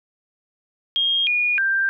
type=tone with pitch steps; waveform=sine; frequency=3238 / 2444 / 1579 Hz; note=G#7 / D#7 / G6; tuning=-45 / -32 / +12 cents; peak=-17 dBFS; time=0.96-1.89 s; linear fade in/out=0 ms; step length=310 ms; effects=none